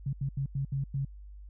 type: tone bursts at uneven times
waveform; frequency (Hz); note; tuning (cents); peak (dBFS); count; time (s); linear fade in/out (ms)
sine; 137; C#3; -20; -28; 6; 0.06-0.13 / 0.21-0.29 / 0.37-0.46 / 0.55-0.65 / 0.72-0.84 / 0.94-1.05; 5
effects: added 50 Hz sine -44 dBFS peak until 1.49 s